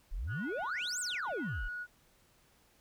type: exponential two-way sweep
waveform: sine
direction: up then down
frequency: 30.5 to 8510 to 30.5 Hz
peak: -33 dBFS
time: 0.11-1.69 s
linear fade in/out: 20 ms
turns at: 1 s
type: tone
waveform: sine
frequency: 1458 Hz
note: F#6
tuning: 26 cents flat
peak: -37 dBFS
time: 0.27-1.87 s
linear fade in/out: 50 ms
effects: tanh soft clip ceiling -31 dBFS + pink hiss -67 dBFS RMS until 2.8 s